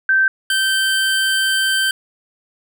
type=tone pair in turn; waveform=sine / 25% pulse; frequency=1555 / 1555 Hz; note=G6 / G6; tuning=-14 / -14 cents; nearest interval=unison; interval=0 cents; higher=neither; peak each=-11 dBFS; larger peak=neither; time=0.09-0.28 / 0.5-1.91 s; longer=second; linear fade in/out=2 ms; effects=none